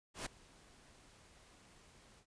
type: noise with ADSR envelope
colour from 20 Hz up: pink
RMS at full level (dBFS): -40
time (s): 0.14-2.26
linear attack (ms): 120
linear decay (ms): 8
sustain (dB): -23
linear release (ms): 81
effects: noise-tail reverb RT60 0.1 s tail -25 dB re dry + resampled to 22050 Hz